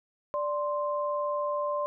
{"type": "tone pair together", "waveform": "sine", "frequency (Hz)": [587.3, 1046.5], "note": ["D5", "C6"], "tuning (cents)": [0, 0], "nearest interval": "minor seventh", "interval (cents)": 1000, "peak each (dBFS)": [-29, -31], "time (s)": [0.34, 1.86], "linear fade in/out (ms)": 0, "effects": []}